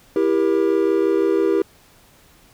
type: chord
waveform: triangle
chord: E diminished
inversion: none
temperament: just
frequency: 329.6 / 395.6 / 474.7 Hz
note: E4 / G4 / Bb4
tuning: 0 / +16 / +31 cents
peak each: -18 / -16 / -20 dBFS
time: 0.16-1.62 s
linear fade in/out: 2 ms
effects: pink hiss -52 dBFS RMS until 2.53 s